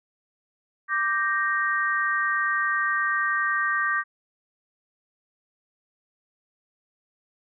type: chord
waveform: sine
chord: G minor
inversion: second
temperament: equal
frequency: 1174.7 / 1568 / 1864.7 Hz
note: D6 / G6 / Bb6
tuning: 0 / 0 / 0 cents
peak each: -26 dBFS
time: 0.88-4.04 s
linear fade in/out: 50 ms
effects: none